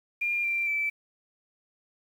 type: tone with pitch steps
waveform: sine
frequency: 2403 / 2362 / 2321 Hz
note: D7 / D7 / D7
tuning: +39 / +9 / -21 cents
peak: -25 dBFS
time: 0.21-0.9 s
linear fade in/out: 10 ms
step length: 230 ms
effects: 9-bit